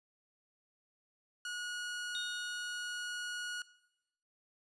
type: tone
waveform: sawtooth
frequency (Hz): 1452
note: F#6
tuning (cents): -33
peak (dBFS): -35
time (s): 1.45-3.62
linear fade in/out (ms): 2
type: tone with exponential decay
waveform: sine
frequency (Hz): 3706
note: A#7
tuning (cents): -11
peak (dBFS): -36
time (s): 2.15-3.07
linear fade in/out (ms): 0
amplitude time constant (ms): 200
effects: noise-tail reverb RT60 0.9 s tail -19 dB re dry + resampled to 22050 Hz